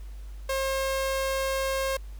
sawtooth tone, 536 Hz, C5, 42 cents sharp, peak -22 dBFS, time 0.49-1.97 s, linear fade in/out 5 ms, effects added 50 Hz sine -37 dBFS peak until 2.19 s + pink hiss -58 dBFS RMS until 2.19 s

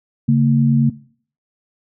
sine tone pair together, 139.6 / 228.6 Hz, C#3 / A#3, +13 / -34 cents, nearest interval major sixth, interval 853 cents, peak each -13 dBFS, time 0.28-0.9 s, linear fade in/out 10 ms, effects noise-tail reverb RT60 0.5 s tail -18 dB re dry

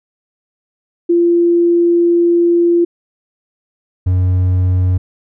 sine / triangle tone pair in turn, 343.7 / 91.56 Hz, F4 / F#2, -28 / -18 cents, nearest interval octave + major seventh, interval 2290 cents, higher first, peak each -8 dBFS, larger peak neither, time 1.09-2.85 / 4.06-4.98 s, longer first, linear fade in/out 10 ms, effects none

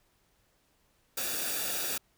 white noise with comb filter, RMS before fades -33 dBFS, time 1.17-1.98 s, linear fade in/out 5 ms, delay 0.96 ms, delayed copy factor -0.65, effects pink hiss -70 dBFS RMS until 2.17 s

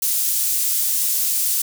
pink high-pass noise, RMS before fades -20 dBFS, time 0.02-1.62 s, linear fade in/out 5 ms, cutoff 9000 Hz, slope 12 dB/octave, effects none

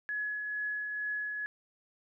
sine tone with tremolo, 1692 Hz, G#6, 32 cents sharp, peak -31 dBFS, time 0.09-1.46 s, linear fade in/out 0 ms, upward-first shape triangle, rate 2.2 Hz, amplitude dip 35%, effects none

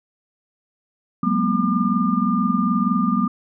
sine tone cluster, 183.6 / 202.5 / 226.8 / 248.8 / 1203 Hz, F#3 / G#3 / A#3 / B3 / D6, -13 / -43 / -47 / +13 / +41 cents, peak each -23 dBFS, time 1.23-3.28 s, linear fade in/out 5 ms, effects none

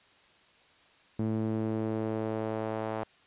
sawtooth tone with band-pass filter sweep, 110 Hz, A2, in tune, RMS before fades -32 dBFS, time 1.19-3.04 s, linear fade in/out 5 ms, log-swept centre 240 to 730 Hz, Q 1.3, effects white hiss -61 dBFS RMS until 3.26 s + resampled to 8000 Hz

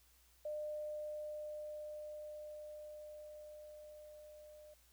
sine tone with level ramp, 603 Hz, D5, 46 cents sharp, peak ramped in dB -39 to -55 dBFS, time 0.45-4.74 s, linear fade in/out 5 ms, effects added 60 Hz sine -70 dBFS peak until 4.92 s + white hiss -70 dBFS RMS until 4.92 s

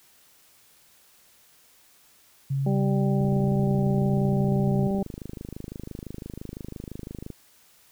sine tone, 137 Hz, C#3, 20 cents flat, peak -23 dBFS, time 2.5-4.88 s, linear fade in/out 10 ms
harmonic tone, 196 Hz, G3, in tune, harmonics 1 / 2 / 3 / 4, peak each -24 / -30 / -34 / -36 dBFS, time 2.66-5.03 s, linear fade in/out 5 ms
click train, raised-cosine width 3 ms, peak -23 dBFS, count 107, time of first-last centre 3.21-7.303 s, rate 25.9 Hz
effects white hiss -58 dBFS RMS until 7.91 s

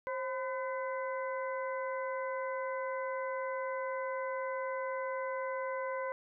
harmonic tone with a mistuned harmonic, 506 Hz, B4, 42 cents sharp, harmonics 1 / 2 / 3 / 4, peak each -36 / -39 / -45 / -46 dBFS, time 0.07-6.12 s, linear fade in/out 0 ms, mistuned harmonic 1, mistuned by +80 cents, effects none

